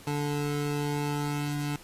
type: tone pair together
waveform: 25% pulse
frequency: 145.9 / 437.2 Hz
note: D3 / A4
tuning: -11 / -11 cents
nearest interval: octave + perfect fifth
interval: 1900 cents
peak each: -25 / -33 dBFS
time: 0.07-1.76 s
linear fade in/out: 2 ms
effects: pink hiss -50 dBFS RMS until 1.83 s + resampled to 32000 Hz